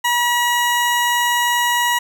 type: tone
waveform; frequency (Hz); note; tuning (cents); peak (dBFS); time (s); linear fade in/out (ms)
20% pulse; 963; B5; -44; -10; 0.04-1.99; 10
effects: none